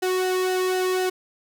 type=tone with flanger; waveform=sawtooth; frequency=370 Hz; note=F#4; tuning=in tune; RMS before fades=-23 dBFS; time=0.02-1.1 s; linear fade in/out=10 ms; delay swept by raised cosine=0.86 to 1.38 ms; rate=4 Hz; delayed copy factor=-0.6; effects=none